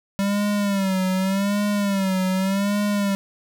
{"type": "tone with vibrato", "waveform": "square", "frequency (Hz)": 196, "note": "G3", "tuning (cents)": 0, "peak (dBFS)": -20, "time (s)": [0.19, 3.15], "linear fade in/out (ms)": 0, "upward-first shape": "sine", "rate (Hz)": 0.85, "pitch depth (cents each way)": 88, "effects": []}